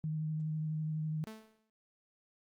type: tone with vibrato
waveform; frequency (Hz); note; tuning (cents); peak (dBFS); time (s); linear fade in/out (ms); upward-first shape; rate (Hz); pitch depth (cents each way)
sine; 155.56; D#3; 0; -33; 0.04-1.24; 0; triangle; 12; 20
type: tone with exponential decay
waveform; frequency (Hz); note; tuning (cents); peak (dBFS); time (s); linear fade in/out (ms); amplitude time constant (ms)
sawtooth; 219; A3; -8; -38; 1.27-1.7; 0; 93
effects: Opus 48 kbps